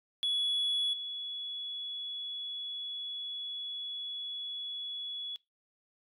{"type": "tone with level steps", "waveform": "sine", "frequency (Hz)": 3388, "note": "G#7", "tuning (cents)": 34, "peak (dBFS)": [-26, -36], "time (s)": [0.23, 5.36], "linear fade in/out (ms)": 0, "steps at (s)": 0.93, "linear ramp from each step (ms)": 5, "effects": ["noise-tail reverb RT60 0.2 s tail -20 dB re dry", "tanh soft clip ceiling -26 dBFS"]}